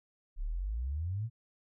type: exponential sweep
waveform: sine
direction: up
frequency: 32.7 to 120 Hz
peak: -32 dBFS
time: 0.36-1.3 s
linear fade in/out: 50 ms
effects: none

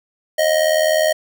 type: tone with amplitude modulation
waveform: square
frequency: 626 Hz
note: D#5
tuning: 10 cents sharp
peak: -11 dBFS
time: 0.38-1.13 s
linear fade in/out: 10 ms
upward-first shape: sine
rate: 79.9 Hz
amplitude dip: 70%
effects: none

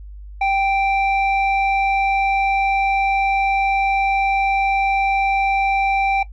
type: tone with low-pass filter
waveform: square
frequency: 784 Hz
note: G5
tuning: in tune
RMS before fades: -18 dBFS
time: 0.41-6.23 s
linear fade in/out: 5 ms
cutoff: 1900 Hz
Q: 4.3
effects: noise-tail reverb RT60 0.1 s tail -17 dB re dry + added 50 Hz sine -33 dBFS peak until 6.32 s

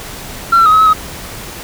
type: tone with pitch steps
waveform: sine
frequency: 1364 / 1346 / 1259 / 1280 / 1291 / 1266 Hz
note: F6 / E6 / D#6 / D#6 / E6 / D#6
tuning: -41 / +36 / +20 / +49 / -37 / +30 cents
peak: -3 dBFS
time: 0.52-0.934 s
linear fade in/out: 10 ms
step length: 69 ms
effects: tanh soft clip ceiling -3 dBFS + pink hiss -28 dBFS RMS until 1.63 s

